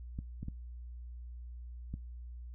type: clicks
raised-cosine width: 5 ms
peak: -27 dBFS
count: 4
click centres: 0.189 / 0.43 / 0.484 / 1.94 s
effects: noise-tail reverb RT60 0.2 s tail -22 dB re dry + added 60 Hz sine -43 dBFS peak until 2.54 s